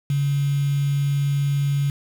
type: tone with quantisation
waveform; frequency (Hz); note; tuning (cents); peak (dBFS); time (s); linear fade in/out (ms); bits
sine; 141.2; C#3; +32; -18; 0.1-1.9; 2; 6
effects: none